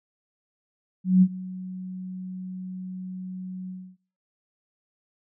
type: tone with ADSR envelope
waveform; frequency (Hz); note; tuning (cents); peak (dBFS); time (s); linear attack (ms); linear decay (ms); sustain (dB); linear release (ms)
sine; 185; F#3; 0; -11; 1.04-3.97; 180; 58; -21; 280
effects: noise-tail reverb RT60 0.5 s tail -26 dB re dry